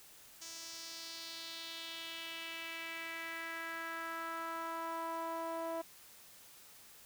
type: tone with band-pass filter sweep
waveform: sawtooth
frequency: 329.6 Hz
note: E4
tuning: in tune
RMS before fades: -43 dBFS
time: 0.41-5.82 s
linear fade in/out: 10 ms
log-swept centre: 6200 to 750 Hz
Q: 2.7
effects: white hiss -58 dBFS RMS until 7.05 s